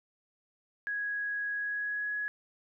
sine tone with pitch glide, 1661.2 to 1680.5 Hz, G#6 to G#6, 0 to +20 cents, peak -31 dBFS, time 0.87-2.28 s, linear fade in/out 0 ms, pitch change +20 cents, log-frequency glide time 1.54-2.17 s, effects none

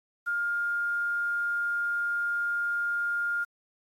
sine tone with quantisation, 1410 Hz, F6, 16 cents sharp, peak -26 dBFS, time 0.26-3.45 s, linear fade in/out 20 ms, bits 9, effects AAC 48 kbps

